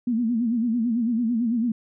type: tone with vibrato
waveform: sine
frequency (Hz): 233.1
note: A#3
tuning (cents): 0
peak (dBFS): -20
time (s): 0.07-1.72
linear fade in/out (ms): 5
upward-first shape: sine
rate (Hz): 9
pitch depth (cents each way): 110
effects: none